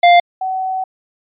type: tone pair in turn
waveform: square / sine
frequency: 698.5 / 754.5 Hz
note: F5 / F#5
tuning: 0 / +34 cents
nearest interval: minor second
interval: 134 cents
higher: second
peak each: -6 / -17 dBFS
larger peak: first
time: 0.03-0.2 / 0.41-0.84 s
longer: second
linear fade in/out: 5 ms
effects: resampled to 8000 Hz